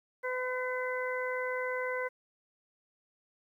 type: harmonic tone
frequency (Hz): 506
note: B4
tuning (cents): +42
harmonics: 1 / 2 / 3 / 4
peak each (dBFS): -34 / -39 / -39 / -38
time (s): 0.23-2.09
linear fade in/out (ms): 20
effects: 11-bit